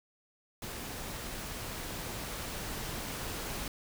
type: noise with level ramp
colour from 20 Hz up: pink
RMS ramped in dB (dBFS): -41 to -38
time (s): 0.62-3.68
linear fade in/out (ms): 2
effects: none